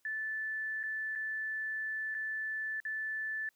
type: tone with dropouts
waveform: sine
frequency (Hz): 1751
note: A6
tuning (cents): -9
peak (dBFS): -34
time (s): 0.05-3.49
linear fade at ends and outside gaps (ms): 2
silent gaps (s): 0.831-0.836 / 1.153-1.157 / 2.144-2.148 / 2.802-2.851
effects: white hiss -75 dBFS RMS until 3.55 s + high-pass 100 Hz 12 dB/octave